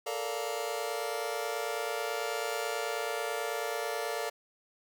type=chord; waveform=sawtooth; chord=Bb major seventh; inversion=third; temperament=just; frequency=437 / 466.2 / 582.7 / 699.2 Hz; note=A4 / Bb4 / D5 / F5; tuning=-12 / 0 / -14 / +2 cents; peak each=-34 dBFS; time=0.06-4.3 s; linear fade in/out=10 ms; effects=none